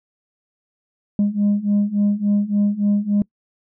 sine beating tone pair, 202.8 / 206.3 Hz, G#3 / G#3, -41 / -11 cents, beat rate 3.5 Hz, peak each -18 / -16 dBFS, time 1.19-3.22 s, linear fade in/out 2 ms, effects noise-tail reverb RT60 0.1 s tail -26 dB re dry + tanh soft clip ceiling -12 dBFS

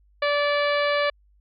harmonic tone, 580 Hz, D5, 22 cents flat, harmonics 1 / 2 / 3 / 4 / 5 / 6 / 7 / 8, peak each -22 / -27 / -28 / -30 / -35 / -37 / -36 / -41 dBFS, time 0.22-1.1 s, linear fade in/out 5 ms, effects added 50 Hz sine -56 dBFS peak until 1.4 s

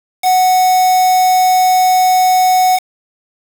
triangle tone with quantisation, 740 Hz, F#5, in tune, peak -6 dBFS, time 0.22-2.8 s, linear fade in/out 50 ms, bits 3, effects none

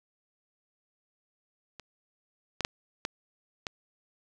clicks, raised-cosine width 0.2 ms, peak -26 / -14 / -8 / -13 / -16 dBFS, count 5, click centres 1.797 / 2.607 / 2.649 / 3.051 / 3.668 s, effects none

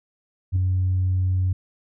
sine tone with ADSR envelope, 92.5 Hz, F#2, in tune, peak -13 dBFS, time 0.52-1.53 s, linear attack 42 ms, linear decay 4 ms, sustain -4 dB, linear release 6 ms, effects tanh soft clip ceiling -15 dBFS

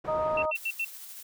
white low-pass noise, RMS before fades -40 dBFS, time 0.04-0.46 s, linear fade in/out 10 ms, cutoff 800 Hz, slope 12 dB/octave
harmonic tone, 311.1 Hz, D#4, in tune, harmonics 2 / 3 / 4, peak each -27 / -33 / -33 dBFS, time 0.07-0.52 s, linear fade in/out 20 ms
sine tone bursts, 2698 Hz, E7, 40 cents sharp, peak -27 dBFS, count 4, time 0.37-0.848 s, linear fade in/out 5 ms, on 55 ms, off 86 ms
blue noise with tremolo, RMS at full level -43 dBFS, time 0.55-1.23 s, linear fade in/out 5 ms, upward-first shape square, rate 13 Hz, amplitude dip 25%
effects none

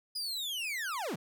40% pulse linear sweep, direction down, 5010 to 116.54 Hz, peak -33 dBFS, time 0.15-1.16 s, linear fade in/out 10 ms, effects none

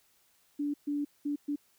sine tone bursts at uneven times, 290 Hz, D4, 22 cents flat, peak -29 dBFS, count 4, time 0.59-0.74 / 0.87-1.05 / 1.25-1.36 / 1.48-1.56 s, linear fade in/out 10 ms, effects white hiss -68 dBFS RMS until 1.78 s

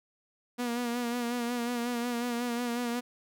sawtooth tone with vibrato, 240 Hz, B3, 49 cents flat, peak -26 dBFS, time 0.58-3.01 s, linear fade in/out 20 ms, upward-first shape sine, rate 5.5 Hz, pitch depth 42 cents each way, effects none

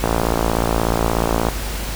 click train, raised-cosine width 1 ms, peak -3 dBFS, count 83, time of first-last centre 0.04-1.486 s, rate 56.7 Hz, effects added 50 Hz sine -24 dBFS peak until 1.95 s + pink hiss -28 dBFS RMS until 1.95 s

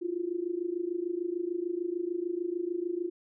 sine tone with amplitude modulation, 349.2 Hz, F4, in tune, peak -26 dBFS, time 0.01-3.1 s, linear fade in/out 20 ms, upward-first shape sine, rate 26.7 Hz, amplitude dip 85%, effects none

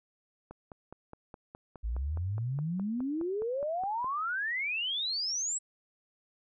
click train, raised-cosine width 1 ms, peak -31 dBFS, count 18, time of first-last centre 0.51-4.044 s, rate 4.81 Hz
sine exponential sweep, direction up, 52.6 to 7950 Hz, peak -30 dBFS, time 1.83-5.59 s, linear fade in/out 20 ms
effects none

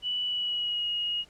sine tone with pitch glide, 2960 to 2879 Hz, F#7 to F#7, 0 to -48 cents, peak -27 dBFS, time 0.02-1.25 s, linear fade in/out 50 ms, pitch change -48 cents, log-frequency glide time 0.25-0.89 s, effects pink hiss -59 dBFS RMS until 1.29 s + low-pass 8000 Hz 12 dB/octave

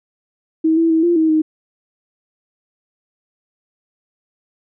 sine tone with pitch steps, 319.8 / 329.7 / 322.4 / 345 / 318.7 / 312.5 Hz, D#4 / E4 / E4 / F4 / D#4 / D#4, +48 / 0 / -38 / -21 / +42 / +8 cents, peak -11 dBFS, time 0.64-1.42 s, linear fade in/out 10 ms, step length 130 ms, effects none

